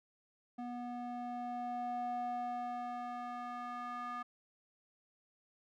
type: tone with band-pass filter sweep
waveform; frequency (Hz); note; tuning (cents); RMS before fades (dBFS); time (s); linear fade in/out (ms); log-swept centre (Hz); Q
square; 243.4; B3; -25; -41; 0.58-4.23; 10; 500 to 1200; 3.5
effects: none